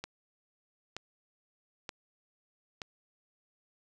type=click train; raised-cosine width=0.2 ms; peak=-21 dBFS; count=4; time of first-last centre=0.04-2.818 s; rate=1.08 Hz; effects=none